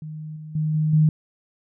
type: tone with level steps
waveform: sine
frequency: 154.7 Hz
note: D#3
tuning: 10 cents flat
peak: -31 / -34 / -20 / -18 / -13 dBFS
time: 0.02-1.09 s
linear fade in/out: 2 ms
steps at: 0.36 / 0.55 / 0.74 / 0.93 s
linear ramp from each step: 5 ms
effects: none